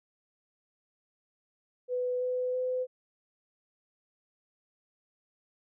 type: tone with pitch steps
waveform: sine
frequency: 498 / 502.6 / 507.3 Hz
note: B4 / B4 / B4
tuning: +14 / +30 / +46 cents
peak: -28 dBFS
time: 1.88-2.87 s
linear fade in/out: 50 ms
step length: 330 ms
effects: none